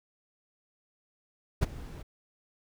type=noise with ADSR envelope; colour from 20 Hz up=brown; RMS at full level=-21 dBFS; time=1.61-2.03 s; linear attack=21 ms; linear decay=19 ms; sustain=-21 dB; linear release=14 ms; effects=none